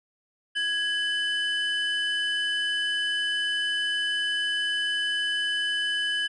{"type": "tone pair together", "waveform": "triangle", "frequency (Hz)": [1661.2, 3008], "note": ["G#6", "F#7"], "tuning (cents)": [0, 28], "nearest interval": "minor seventh", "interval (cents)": 1028, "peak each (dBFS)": -25, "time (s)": [0.55, 6.28], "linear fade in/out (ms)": 20, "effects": ["tanh soft clip ceiling -17 dBFS", "resampled to 24000 Hz"]}